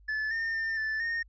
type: tone with pitch steps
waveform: triangle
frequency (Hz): 1734 / 1817 / 1803 / 1755 / 1841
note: A6 / A#6 / A6 / A6 / A#6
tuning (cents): -26 / -45 / +42 / -5 / -22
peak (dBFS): -27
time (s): 0.08-1.23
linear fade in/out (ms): 10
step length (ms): 230
effects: added 50 Hz sine -54 dBFS peak until 1.28 s + resampled to 16000 Hz